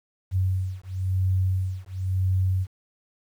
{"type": "beating tone pair", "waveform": "sine", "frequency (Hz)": [93.1, 94.07], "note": ["F#2", "F#2"], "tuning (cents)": [11, 29], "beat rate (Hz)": 0.97, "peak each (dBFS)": -25, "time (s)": [0.31, 2.67], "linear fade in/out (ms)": 50, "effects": ["9-bit"]}